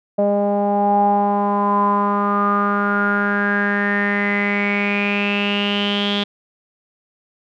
sawtooth tone with low-pass filter sweep, 203.2 Hz, G#3, 38 cents flat, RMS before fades -18 dBFS, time 0.18-6.24 s, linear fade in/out 10 ms, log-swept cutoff 650 to 3400 Hz, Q 9.9, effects none

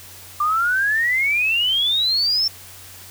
sine exponential sweep, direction up, 1174.7 to 5450 Hz, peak -16 dBFS, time 0.4-2.48 s, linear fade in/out 5 ms, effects added 92 Hz sine -47 dBFS peak until 3.1 s + white hiss -41 dBFS RMS until 3.1 s

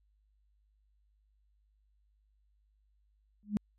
sine tone with exponential growth, 207.7 Hz, G#3, in tune, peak -23 dBFS, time 3.43-3.57 s, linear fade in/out 0 ms, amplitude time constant 29 ms, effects added 51 Hz sine -68 dBFS peak until 3.78 s + AAC 32 kbps

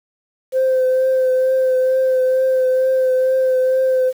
sine tone with vibrato, 518 Hz, C5, 17 cents flat, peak -11 dBFS, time 0.52-4.13 s, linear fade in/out 50 ms, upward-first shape triangle, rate 2.2 Hz, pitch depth 21 cents each way, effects tanh soft clip ceiling -10 dBFS + 7-bit

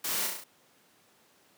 white noise with echo, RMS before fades -33 dBFS, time 0.04-0.27 s, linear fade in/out 5 ms, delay 34 ms, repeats 5, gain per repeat -3 dB, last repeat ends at 0.44 s, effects pink hiss -63 dBFS RMS until 1.57 s + high-pass 200 Hz 12 dB/octave

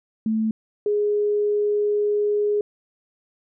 sine tone pair in turn, 220 / 415.3 Hz, A3 / G#4, 0 / 0 cents, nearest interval major seventh, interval 1100 cents, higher second, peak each -19 / -18 dBFS, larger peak second, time 0.26-0.51 / 0.86-2.61 s, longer second, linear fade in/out 2 ms, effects none

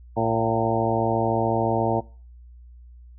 harmonic tone with a mistuned harmonic, 113.9 Hz, A#2, 40 cents flat, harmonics 1 / 2 / 3 / 4 / 5 / 6 / 7 / 8, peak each -28 / -28 / -28 / -28 / -28 / -28 / -28 / -28 dBFS, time 0.16-2.01 s, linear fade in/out 20 ms, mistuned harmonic 7, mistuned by -44 cents, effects noise-tail reverb RT60 0.4 s tail -21 dB re dry + added 60 Hz sine -43 dBFS peak until 3.18 s

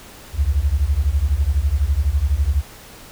sine beating tone pair, 65 / 77 Hz, C2 / D#2, -11 / -17 cents, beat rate 12 Hz, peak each -18 dBFS, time 0.33-2.64 s, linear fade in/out 50 ms, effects pink hiss -41 dBFS RMS until 3.11 s

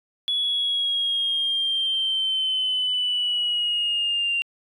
sine linear sweep, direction down, 3393 to 2773 Hz, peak -20 dBFS, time 0.28-4.42 s, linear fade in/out 0 ms, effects tanh soft clip ceiling -16 dBFS

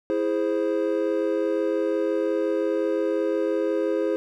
triangle chord, E augmented, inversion none, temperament equal, 329.6 / 415.3 / 523.3 Hz, E4 / G#4 / B#4, 0 / 0 / 0 cents, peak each -24 dBFS, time 0.1-4.16 s, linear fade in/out 0 ms, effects none

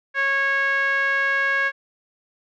5% pulse tone with low-pass filter, 550 Hz, C#5, 14 cents flat, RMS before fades -21 dBFS, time 0.14-1.72 s, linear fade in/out 50 ms, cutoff 1800 Hz, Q 6.2, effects none

